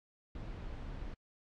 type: noise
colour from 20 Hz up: brown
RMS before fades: -43 dBFS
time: 0.35-1.14 s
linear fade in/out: 2 ms
effects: low-pass 4000 Hz 12 dB/octave + AAC 64 kbps